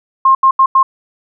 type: tone bursts at uneven times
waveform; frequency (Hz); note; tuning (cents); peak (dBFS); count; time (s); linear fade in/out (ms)
sine; 1065; C6; +30; -5; 4; 0.25-0.35 / 0.43-0.51 / 0.59-0.66 / 0.75-0.83; 5
effects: none